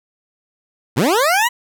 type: linear sweep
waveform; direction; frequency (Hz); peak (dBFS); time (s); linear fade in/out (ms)
20% pulse; up; 94 to 1000; -8; 0.96-1.49; 20
effects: none